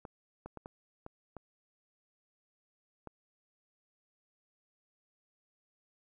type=clicks; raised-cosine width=1 ms; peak=-30 dBFS; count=7; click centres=0.052 / 0.46 / 0.573 / 0.659 / 1.064 / 1.367 / 3.073 s; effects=12-bit